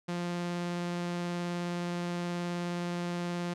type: tone with vibrato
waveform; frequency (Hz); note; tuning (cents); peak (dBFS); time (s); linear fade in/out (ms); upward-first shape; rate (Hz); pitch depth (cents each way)
sawtooth; 174.6; F3; 0; -28; 0.08-3.54; 10; triangle; 19; 9
effects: low-pass 7000 Hz 12 dB/octave